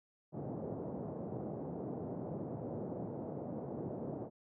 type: band-pass noise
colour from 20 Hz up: pink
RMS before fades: -42 dBFS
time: 0.32-4.3 s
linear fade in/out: 50 ms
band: 120 to 680 Hz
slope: 24 dB/octave
effects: none